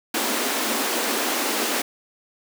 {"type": "high-pass noise", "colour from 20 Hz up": "pink", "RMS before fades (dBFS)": -24, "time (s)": [0.14, 1.82], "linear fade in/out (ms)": 5, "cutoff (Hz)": 220, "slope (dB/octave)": 96, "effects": []}